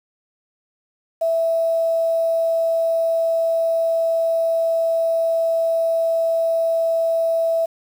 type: tone with quantisation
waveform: sine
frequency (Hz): 659.3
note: E5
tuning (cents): 0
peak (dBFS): -16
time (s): 1.21-7.66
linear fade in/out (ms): 10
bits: 7
effects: none